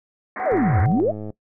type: band-pass noise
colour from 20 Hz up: white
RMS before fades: -31 dBFS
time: 0.36-0.86 s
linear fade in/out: 2 ms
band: 210 to 2100 Hz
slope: 96 dB/octave
type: tone with tremolo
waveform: sine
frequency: 750 Hz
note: F#5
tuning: 23 cents sharp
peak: -24 dBFS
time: 0.4-1 s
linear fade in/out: 0 ms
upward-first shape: square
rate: 8.7 Hz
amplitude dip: 30%
type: exponential two-way sweep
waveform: sine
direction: down then up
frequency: 719 to 81.1 to 719 Hz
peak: -16 dBFS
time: 0.45-1.12 s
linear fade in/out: 20 ms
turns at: 0.8 s
type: click train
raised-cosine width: 2 ms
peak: -20 dBFS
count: 84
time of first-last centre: 0.52-1.303 s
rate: 106 Hz
effects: noise-tail reverb RT60 0.1 s tail -19 dB re dry

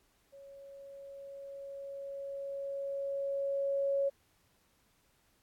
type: tone with level ramp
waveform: sine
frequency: 554.4 Hz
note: C#5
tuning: in tune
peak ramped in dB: -50 to -27 dBFS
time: 0.32-4.1 s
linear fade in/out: 20 ms
effects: pink hiss -71 dBFS RMS until 5.42 s + AAC 64 kbps

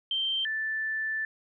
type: tone pair in turn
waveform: sine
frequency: 3136 / 1760 Hz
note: G7 / A6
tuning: 0 / 0 cents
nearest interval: minor seventh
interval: 1000 cents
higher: first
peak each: -26 / -28 dBFS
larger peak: first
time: 0.11-0.45 / 0.45-1.25 s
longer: second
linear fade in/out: 2 ms
effects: none

